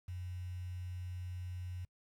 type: tone with quantisation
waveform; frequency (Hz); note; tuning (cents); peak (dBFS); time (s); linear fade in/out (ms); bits
sine; 90; F#2; -47; -40; 0.08-1.85; 5; 10
effects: noise-tail reverb RT60 0.1 s tail -25 dB re dry